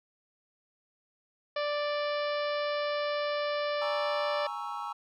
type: harmonic tone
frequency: 587.3 Hz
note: D5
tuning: in tune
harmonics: 1 / 2 / 3 / 4 / 5 / 6 / 7 / 8 / 9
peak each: -30 / -36 / -40 / -42 / -44 / -46 / -47 / -48 / -49 dBFS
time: 1.56-4.47 s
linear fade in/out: 5 ms
type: chord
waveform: triangle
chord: A# half-diminished seventh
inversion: third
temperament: equal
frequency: 830.6 / 932.3 / 1108.7 / 1318.5 Hz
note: G#5 / A#5 / C#6 / E6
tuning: 0 / 0 / 0 / 0 cents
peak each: -38 dBFS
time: 3.81-4.93 s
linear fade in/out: 10 ms
effects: none